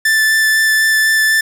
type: tone with vibrato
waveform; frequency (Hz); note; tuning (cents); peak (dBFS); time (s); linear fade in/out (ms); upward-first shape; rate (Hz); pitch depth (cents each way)
45% pulse; 1760; A6; 0; -10; 0.05-1.41; 5; sine; 4; 9
effects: 7-bit